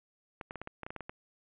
clicks, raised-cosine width 0.5 ms, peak -25 dBFS, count 11, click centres 0.412 / 0.509 / 0.557 / 0.616 / 0.674 / 0.833 / 0.865 / 0.905 / 0.963 / 1.007 / 1.095 s, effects resampled to 8000 Hz + 10-bit

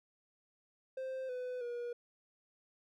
triangle tone with pitch steps, 523.3 / 501.1 / 479.9 Hz, C5 / B4 / B4, 0 / +25 / -50 cents, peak -36 dBFS, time 0.97-1.93 s, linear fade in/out 5 ms, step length 320 ms, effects none

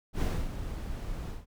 brown noise with ADSR envelope, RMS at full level -26 dBFS, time 0.13-1.46 s, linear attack 84 ms, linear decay 270 ms, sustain -10 dB, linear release 160 ms, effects none

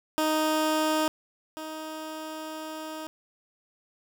15% pulse tone pair in turn, 311.1 / 313.3 Hz, D#4 / D#4, 0 / +12 cents, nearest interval unison, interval 12 cents, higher second, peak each -17 / -29 dBFS, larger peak first, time 0.18-1.08 / 1.57-3.07 s, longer second, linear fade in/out 0 ms, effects none

